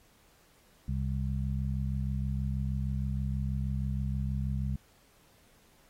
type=harmonic tone; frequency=66.3 Hz; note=C2; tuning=23 cents sharp; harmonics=1 / 2 / 3; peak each=-32 / -33 / -37 dBFS; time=0.88-4.76 s; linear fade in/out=5 ms; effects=pink hiss -64 dBFS RMS until 5.89 s + AAC 48 kbps